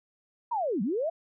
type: linear two-way sweep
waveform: sine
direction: down then up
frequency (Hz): 987.8 to 174.61 to 688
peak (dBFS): -26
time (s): 0.51-1.1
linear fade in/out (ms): 10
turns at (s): 0.82
effects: none